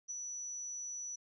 sine tone with ADSR envelope, 5920 Hz, F#8, in tune, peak -37 dBFS, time 0.08-1.16 s, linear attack 25 ms, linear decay 18 ms, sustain -3 dB, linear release 10 ms, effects none

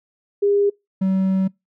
sine / triangle tone pair in turn, 404.8 / 190.32 Hz, G#4 / F#3, -44 / +49 cents, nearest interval octave + minor second, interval 1307 cents, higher first, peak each -14 dBFS, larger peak neither, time 0.42-0.7 / 1.01-1.48 s, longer second, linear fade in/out 10 ms, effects noise-tail reverb RT60 0.2 s tail -25 dB re dry

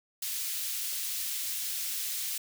white high-pass noise, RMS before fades -34 dBFS, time 0.22-2.38 s, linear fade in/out 5 ms, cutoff 2700 Hz, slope 12 dB/octave, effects none

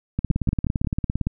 two click trains, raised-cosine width 5 ms, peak -10 / -9 dBFS, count 20 / 4, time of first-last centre 0.19-1.27 / 0.31-0.847 s, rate 17.6 / 5.59 Hz, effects none

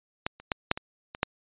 clicks, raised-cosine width 0.3 ms, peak -12 / -29 / -10 / -6 / -19 / -21 / -7 dBFS, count 7, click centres 0.265 / 0.4 / 0.518 / 0.714 / 0.775 / 1.149 / 1.231 s, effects resampled to 8000 Hz

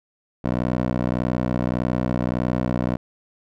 15% pulse tone with band-pass filter, 61.7 Hz, B1, 1 cent flat, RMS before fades -23 dBFS, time 0.44-2.97 s, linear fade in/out 10 ms, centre 380 Hz, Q 0.61, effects none

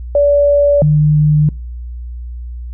sine tone pair in turn, 575 / 150.9 Hz, D5 / D3, -37 / +47 cents, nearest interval octave + major seventh, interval 2316 cents, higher first, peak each -7 dBFS, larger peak neither, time 0.15-0.82 / 0.82-1.49 s, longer neither, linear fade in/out 2 ms, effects noise-tail reverb RT60 0.5 s tail -26 dB re dry + added 60 Hz sine -23 dBFS peak until 2.73 s

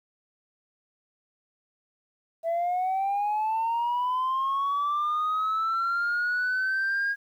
sine linear sweep, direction up, 657 to 1636 Hz, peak -22 dBFS, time 2.43-7.16 s, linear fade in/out 50 ms, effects tanh soft clip ceiling -22 dBFS + 10-bit

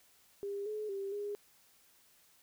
sine tone with pitch steps, 401.5 / 426.2 / 393.4 / 410.4 Hz, G4 / G#4 / G4 / G#4, +41 / +45 / +6 / -21 cents, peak -36 dBFS, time 0.43-1.35 s, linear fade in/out 0 ms, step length 230 ms, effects white hiss -66 dBFS RMS until 2.42 s

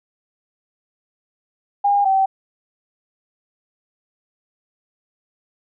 sine tone pair in turn, 809 / 771.3 Hz, G#5 / G5, -46 / -28 cents, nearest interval minor second, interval 82 cents, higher first, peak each -13 dBFS, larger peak neither, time 1.84-2.05 / 2.05-2.26 s, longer neither, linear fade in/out 10 ms, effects none

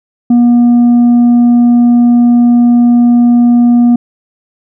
sine tone with tanh clipping, 240 Hz, B3, 49 cents flat, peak -4 dBFS, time 0.3-3.96 s, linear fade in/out 5 ms, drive 3 dB, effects none

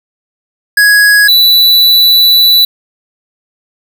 square tone pair in turn, 1666 / 3962 Hz, G#6 / B7, +5 / +5 cents, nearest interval octave + minor third, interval 1500 cents, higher second, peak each -4 dBFS, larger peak neither, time 0.77-1.28 / 1.28-2.65 s, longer second, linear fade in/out 5 ms, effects none

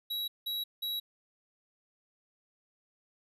square tone bursts, 3879 Hz, B7, 32 cents flat, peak -33 dBFS, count 3, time 0.1-1 s, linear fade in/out 10 ms, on 180 ms, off 180 ms, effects resampled to 32000 Hz + 12-bit

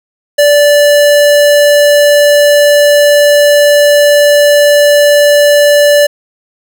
square tone, 583 Hz, D5, 13 cents flat, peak -4 dBFS, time 0.38-6.07 s, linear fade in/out 10 ms, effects 7-bit

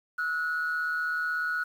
sine tone pair together, 1304 / 1460.3 Hz, E6 / F#6, -19 / -23 cents, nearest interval major second, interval 196 cents, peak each -34 / -26 dBFS, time 0.18-1.64 s, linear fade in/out 10 ms, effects tanh soft clip ceiling -23 dBFS + 9-bit

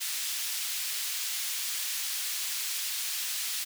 pink high-pass noise, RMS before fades -33 dBFS, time 0-3.65 s, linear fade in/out 20 ms, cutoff 3100 Hz, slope 12 dB/octave, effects none

